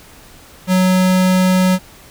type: tone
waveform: square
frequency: 185 Hz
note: F#3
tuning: in tune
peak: -11 dBFS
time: 0.67-1.79 s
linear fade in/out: 50 ms
effects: pink hiss -42 dBFS RMS until 2.1 s